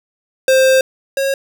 square tone pair in turn, 525 / 544.9 Hz, C5 / C#5, +6 / -30 cents, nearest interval minor second, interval 64 cents, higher second, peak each -9 / -15 dBFS, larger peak first, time 0.48-0.81 / 1.17-1.34 s, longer first, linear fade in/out 2 ms, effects none

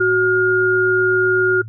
sine tone pair together, 371 / 1421.1 Hz, F#4 / F6, +5 / +30 cents, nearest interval octave + major seventh, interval 2325 cents, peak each -15 dBFS, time 0-1.62 s, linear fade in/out 10 ms, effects noise-tail reverb RT60 0.1 s tail -24 dB re dry + added 110 Hz sine -30 dBFS peak until 1.68 s

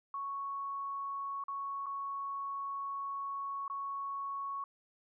sine tone with dropouts, 1108.7 Hz, C#6, in tune, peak -36 dBFS, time 0.14-4.64 s, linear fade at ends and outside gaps 2 ms, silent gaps 1.439-1.482 / 1.86-1.865 / 3.68-3.699 s, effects none

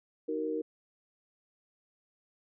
sine chord, D# minor, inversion none, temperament equal with one note detuned, 311.1 / 375.6 / 466.2 Hz, D#4 / F#4 / A#4, 0 / +26 / 0 cents, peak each -35 / -39 / -33 dBFS, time 0.28-0.62 s, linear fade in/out 10 ms, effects none

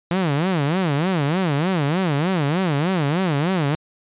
sawtooth tone with vibrato, 163.6 Hz, E3, 13 cents flat, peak -14 dBFS, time 0.11-3.75 s, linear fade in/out 0 ms, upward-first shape sine, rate 3.3 Hz, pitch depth 280 cents each way, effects resampled to 8000 Hz

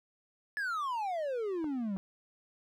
triangle exponential sweep, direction down, 1741 to 185 Hz, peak -30 dBFS, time 0.57-1.97 s, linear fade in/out 0 ms
clicks, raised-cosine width 1 ms, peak -31 dBFS, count 2, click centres 1.643 / 1.965 s
effects none

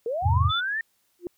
sine linear sweep, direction up, 435.7 to 1839 Hz, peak -25 dBFS, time 0.06-0.81 s, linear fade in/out 2 ms
sine chord, E augmented, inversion none, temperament just, 82.41 / 103.01 / 128.76 Hz, E2 / G#2 / B#2, 0 / -14 / -27 cents, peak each -21 / -23 / -26 dBFS, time 0.22-0.52 s, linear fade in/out 50 ms
sine tone, 3495 Hz, A7, 12 cents flat, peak -25 dBFS, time 0.49-0.61 s, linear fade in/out 20 ms
sine tone with exponential growth, 351.4 Hz, F4, 11 cents sharp, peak -24 dBFS, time 1.19-1.27 s, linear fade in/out 1 ms, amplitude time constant 17 ms
effects white hiss -69 dBFS RMS until 1.37 s

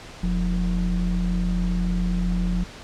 triangle ring-modulated tone, 68.2 Hz, C#2, 28 cents flat, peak -15 dBFS, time 0.23-2.64 s, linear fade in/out 5 ms, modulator 110 Hz, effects pink hiss -41 dBFS RMS until 2.83 s + low-pass 6000 Hz 12 dB/octave

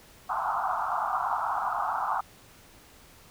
pink band-pass noise, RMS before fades -29 dBFS, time 0.29-2.21 s, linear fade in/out 10 ms, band 700 to 1400 Hz, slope 96 dB/octave, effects pink hiss -54 dBFS RMS until 3.3 s

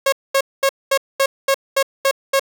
sawtooth tone bursts, 545 Hz, C#5, 29 cents flat, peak -9 dBFS, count 9, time 0.06-2.396 s, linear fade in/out 5 ms, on 64 ms, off 220 ms, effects none

